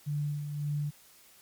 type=tone with tremolo; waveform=sine; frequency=146.83 Hz; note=D3; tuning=in tune; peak=-28 dBFS; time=0.06-0.91 s; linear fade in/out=20 ms; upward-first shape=sine; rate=1.8 Hz; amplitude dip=50%; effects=white hiss -58 dBFS RMS until 1.41 s + MP3 96 kbps